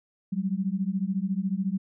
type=beating tone pair; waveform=sine; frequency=185 / 199 Hz; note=F#3 / G3; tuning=0 / +26 cents; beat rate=14 Hz; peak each=-28 dBFS; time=0.32-1.78 s; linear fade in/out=10 ms; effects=none